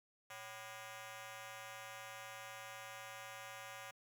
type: ring-modulated tone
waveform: 10% pulse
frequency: 440 Hz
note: A4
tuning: in tune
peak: -37 dBFS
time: 0.3-3.91 s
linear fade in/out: 5 ms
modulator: 324 Hz
effects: high-pass 200 Hz 12 dB/octave